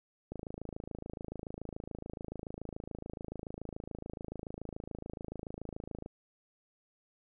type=click train; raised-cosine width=2 ms; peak=-27 dBFS; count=156; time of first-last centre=0.32-6.061 s; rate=27 Hz; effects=none